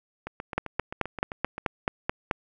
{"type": "two click trains", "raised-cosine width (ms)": 0.5, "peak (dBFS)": [-9, -19], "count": [9, 11], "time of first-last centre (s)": [[0.58, 2.312], [0.27, 1.581]], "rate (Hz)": [4.62, 7.63], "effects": []}